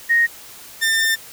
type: tone pair in turn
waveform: sine / sawtooth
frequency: 1864.7 / 1798 Hz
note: A#6 / A6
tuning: 0 / +37 cents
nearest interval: minor second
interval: 63 cents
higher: first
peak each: -12 dBFS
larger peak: neither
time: 0.09-0.27 / 0.81-1.16 s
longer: second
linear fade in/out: 20 ms
effects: white hiss -40 dBFS RMS until 1.32 s